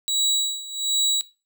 30% pulse tone with tremolo, 3900 Hz, B7, 23 cents flat, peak -16 dBFS, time 0.08-1.21 s, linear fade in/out 0 ms, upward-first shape sine, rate 1.3 Hz, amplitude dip 85%, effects noise-tail reverb RT60 0.3 s tail -17 dB re dry

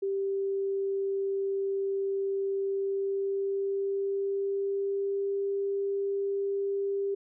sine tone with pitch glide, 392 to 396.8 Hz, G4 to G4, 0 to +21 cents, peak -27 dBFS, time 0.02-7.15 s, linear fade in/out 10 ms, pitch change +21 cents, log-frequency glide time 2.62-5.34 s, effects none

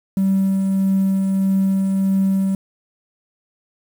triangle tone with tremolo, 192.9 Hz, G3, 28 cents flat, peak -10 dBFS, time 0.17-2.55 s, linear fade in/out 2 ms, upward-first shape triangle, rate 1.6 Hz, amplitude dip 35%, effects tanh soft clip ceiling -10 dBFS + 7-bit

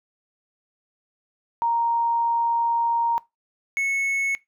sine / triangle tone pair in turn, 932.3 / 2200 Hz, A#5 / C#7, 0 / -14 cents, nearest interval octave + minor third, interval 1486 cents, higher second, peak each -19 dBFS, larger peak neither, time 1.62-3.18 / 3.77-4.35 s, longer first, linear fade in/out 0 ms, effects noise-tail reverb RT60 0.2 s tail -21 dB re dry

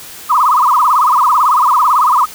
sine tone with vibrato, 1108.7 Hz, C#6, in tune, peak -7 dBFS, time 0.29-2.26 s, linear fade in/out 20 ms, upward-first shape sine, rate 18 Hz, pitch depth 240 cents each way, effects white hiss -32 dBFS RMS until 2.34 s

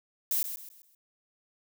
violet noise with echo, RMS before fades -28 dBFS, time 0.31-0.43 s, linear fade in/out 2 ms, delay 130 ms, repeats 4, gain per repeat -9 dB, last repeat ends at 0.95 s, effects none

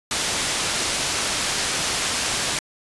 white low-pass noise, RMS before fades -24 dBFS, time 0.11-2.59 s, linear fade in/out 2 ms, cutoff 7500 Hz, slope 12 dB/octave, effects resampled to 24000 Hz

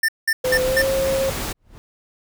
square tone bursts, 1794 Hz, A6, 33 cents sharp, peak -16 dBFS, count 4, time 0.03-0.82 s, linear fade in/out 5 ms, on 55 ms, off 190 ms
sine tone with pitch glide, 511 to 536.4 Hz, C5 to C5, -41 to +43 cents, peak -18 dBFS, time 0.44-1.3 s, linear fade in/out 5 ms, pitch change +84 cents, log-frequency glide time 0.63-0.82 s
pink noise, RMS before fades -27 dBFS, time 0.44-1.53 s, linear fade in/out 10 ms
brown noise with exponential growth, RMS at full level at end -34 dBFS, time 1.55-1.78 s, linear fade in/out 0 ms, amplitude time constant 48 ms
effects none

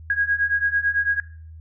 sine beating tone pair, 1638 / 1647 Hz, G#6 / G#6, -24 / -15 cents, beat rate 9 Hz, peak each -23 / -21 dBFS, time 0.1-1.2 s, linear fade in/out 2 ms, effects noise-tail reverb RT60 0.5 s tail -19 dB re dry + added 80 Hz sine -38 dBFS peak until 1.6 s

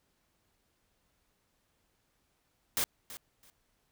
white noise with echo, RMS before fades -30 dBFS, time 2.77-2.84 s, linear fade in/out 0 ms, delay 330 ms, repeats 2, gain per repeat -15 dB, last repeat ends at 3.5 s, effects pink hiss -75 dBFS RMS until 3.91 s

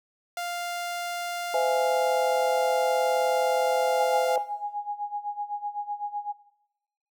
sawtooth tone, 698.5 Hz, F5, in tune, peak -26 dBFS, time 0.37-4.36 s, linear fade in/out 2 ms
sine chord, C augmented, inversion none, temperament equal with one note detuned, 511.9 / 659.3 / 830.6 Hz, C5 / E5 / G#5, -38 / 0 / 0 cents, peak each -26 dBFS, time 1.54-4.38 s, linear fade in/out 2 ms
sine tone with tremolo, 825 Hz, G#5, 12 cents flat, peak -27 dBFS, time 3.99-6.33 s, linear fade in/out 20 ms, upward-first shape sine, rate 7.9 Hz, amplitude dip 85%
effects noise-tail reverb RT60 0.9 s tail -18 dB re dry

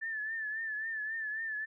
sine tone with vibrato, 1760 Hz, A6, in tune, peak -34 dBFS, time 0.01-1.66 s, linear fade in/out 20 ms, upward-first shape triangle, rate 3.7 Hz, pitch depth 70 cents each way, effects none

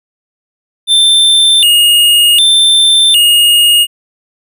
square tone with vibrato, 3191 Hz, G7, 30 cents sharp, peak -5 dBFS, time 0.87-3.87 s, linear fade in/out 50 ms, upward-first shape square, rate 0.66 Hz, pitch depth 190 cents each way, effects none

